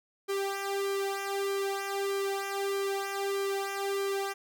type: tone with flanger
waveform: sawtooth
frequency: 394.8 Hz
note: G4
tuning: 12 cents sharp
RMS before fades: -32 dBFS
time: 0.28-4.34 s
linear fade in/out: 20 ms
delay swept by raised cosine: 1.1 to 2.3 ms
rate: 1.6 Hz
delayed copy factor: -0.85
effects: none